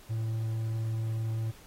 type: tone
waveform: triangle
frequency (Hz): 111.9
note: A2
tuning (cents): +30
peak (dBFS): -27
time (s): 0.09-1.52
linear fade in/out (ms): 20
effects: pink hiss -55 dBFS RMS until 1.66 s + AAC 48 kbps